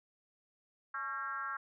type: tone with frequency modulation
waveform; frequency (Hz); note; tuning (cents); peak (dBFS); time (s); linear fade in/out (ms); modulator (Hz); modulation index
sine; 1361; F6; -45; -36; 0.94-1.57; 5; 255; 1.2
effects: none